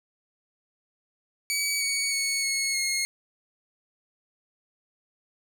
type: tone with pitch steps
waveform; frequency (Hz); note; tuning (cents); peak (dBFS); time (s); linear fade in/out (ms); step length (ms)
15% pulse; 2273 / 2243 / 2213 / 2184 / 2155; C#7 / C#7 / C#7 / C#7 / C#7; +43 / +20 / -3 / -26 / -49; -18; 1.5-3.05; 0; 310
effects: none